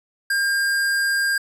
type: tone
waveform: square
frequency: 1606 Hz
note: G6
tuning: 41 cents sharp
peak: -19 dBFS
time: 0.3-1.38 s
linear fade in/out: 5 ms
effects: resampled to 32000 Hz